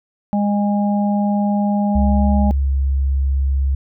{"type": "harmonic tone", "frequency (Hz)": 204.5, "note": "G#3", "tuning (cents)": -26, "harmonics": [1, 3, 4], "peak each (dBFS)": [-15, -26, -24], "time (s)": [0.33, 2.51], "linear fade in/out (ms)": 0}
{"type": "tone with pitch glide", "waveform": "sine", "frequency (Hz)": [68.9, 67.99], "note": ["C#2", "C#2"], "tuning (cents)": [-10, -33], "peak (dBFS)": -14, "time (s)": [1.95, 3.75], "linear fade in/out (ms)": 5, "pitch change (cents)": -23, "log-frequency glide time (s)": [2.59, 2.69]}
{"effects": []}